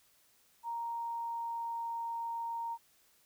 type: tone with pitch glide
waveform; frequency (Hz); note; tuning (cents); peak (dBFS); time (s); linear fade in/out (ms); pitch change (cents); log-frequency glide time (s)
sine; 932.3 to 926.9; A#5 to A#5; 0 to -10; -35; 0.63-2.78; 50; -10; 0.82-2
effects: white hiss -68 dBFS RMS until 3.25 s